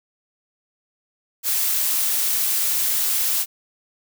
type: noise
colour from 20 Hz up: blue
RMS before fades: -21 dBFS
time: 1.43-3.46 s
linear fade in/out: 50 ms
effects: none